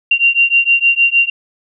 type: beating tone pair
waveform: sine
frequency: 2763 / 2769.5 Hz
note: F7 / F7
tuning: -19 / -15 cents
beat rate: 6.5 Hz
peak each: -12 dBFS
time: 0.11-1.3 s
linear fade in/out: 5 ms
effects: none